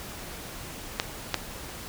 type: clicks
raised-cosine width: 0.2 ms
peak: -6 dBFS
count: 2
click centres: 0.999 / 1.343 s
effects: pink hiss -40 dBFS RMS until 1.88 s